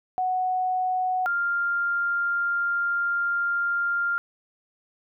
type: tone pair in turn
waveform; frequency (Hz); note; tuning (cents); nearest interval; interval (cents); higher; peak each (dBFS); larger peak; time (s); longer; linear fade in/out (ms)
sine; 740 / 1396.9; F#5 / F6; 0 / 0; major seventh; 1100; second; -22; neither; 0.18-1.26 / 1.26-4.18; second; 0
effects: none